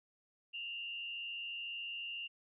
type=tone with frequency modulation; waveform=sine; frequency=2794 Hz; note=F7; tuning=in tune; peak=-40 dBFS; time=0.53-2.28 s; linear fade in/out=20 ms; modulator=118 Hz; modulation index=0.64; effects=none